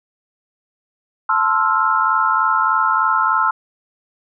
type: chord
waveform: sine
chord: F major seventh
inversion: first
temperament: equal with one note detuned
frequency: 880 / 1046.5 / 1318.5 / 1401.8 Hz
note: A5 / C6 / E6 / F6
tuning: 0 / 0 / 0 / +6 cents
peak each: -21 / -19 / -17 / -20 dBFS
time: 1.29-3.51 s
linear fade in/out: 5 ms
effects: none